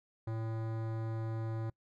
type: tone with hard clipping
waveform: sine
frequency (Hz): 112.1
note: A2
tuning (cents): +33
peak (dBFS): -37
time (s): 0.27-1.7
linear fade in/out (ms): 5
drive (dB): 18
effects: noise-tail reverb RT60 0.1 s tail -24 dB re dry